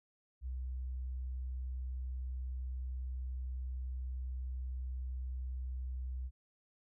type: tone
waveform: sine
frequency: 63.6 Hz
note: C2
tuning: 48 cents flat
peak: -37 dBFS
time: 0.41-6.31 s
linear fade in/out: 50 ms
effects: none